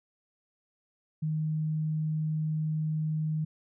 sine tone, 155.56 Hz, D#3, in tune, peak -27 dBFS, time 1.22-3.45 s, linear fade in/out 10 ms, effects none

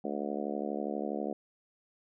harmonic tone, 72.3 Hz, D2, 27 cents flat, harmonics 3 / 4 / 5 / 6 / 7 / 8 / 9 / 10, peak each -38 / -39 / -40 / -41 / -41 / -42 / -43 / -43 dBFS, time 0.04-1.33 s, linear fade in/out 5 ms, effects none

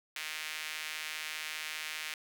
sawtooth tone with high-pass filter, 155 Hz, D#3, 6 cents flat, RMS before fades -40 dBFS, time 0.16-2.14 s, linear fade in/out 2 ms, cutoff 2200 Hz, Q 1.7, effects none

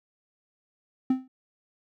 triangle tone with exponential decay, 259.6 Hz, C4, 13 cents flat, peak -15 dBFS, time 1.1-1.28 s, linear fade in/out 5 ms, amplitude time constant 38 ms, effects none

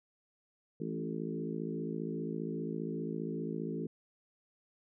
harmonic tone with a mistuned harmonic, 55 Hz, A1, in tune, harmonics 3 / 4 / 5 / 6 / 7 / 8, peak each -40 / -41 / -42 / -43 / -43 / -44 dBFS, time 0.8-3.87 s, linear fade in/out 5 ms, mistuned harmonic 4, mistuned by -20 cents, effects none

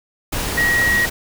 sine tone in noise, 1900 Hz, A#6, 33 cents sharp, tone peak -14 dBFS, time 0.57-1.06 s, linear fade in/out 10 ms, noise pink, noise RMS -23 dBFS, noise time 0.32-1.1 s, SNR +6 dB, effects none

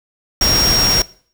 sine tone in noise, 5580 Hz, F8, 2 cents flat, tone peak -13 dBFS, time 0.41-1.02 s, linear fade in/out 2 ms, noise pink, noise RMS -18 dBFS, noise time 0.41-1.02 s, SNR +2 dB, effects noise-tail reverb RT60 0.5 s tail -21 dB re dry

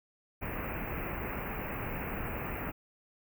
pink band-stop noise, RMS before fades -37 dBFS, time 0.41-2.72 s, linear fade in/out 20 ms, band 2700 to 14000 Hz, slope 96 dB/octave, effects none

